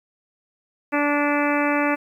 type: harmonic tone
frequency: 290.9 Hz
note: D4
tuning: 16 cents flat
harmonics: 1 / 2 / 3 / 4 / 5 / 6 / 7 / 8 / 9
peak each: -22 / -25 / -27 / -28 / -29 / -30 / -30 / -31 / -32 dBFS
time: 0.92-1.96 s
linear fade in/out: 20 ms
effects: 9-bit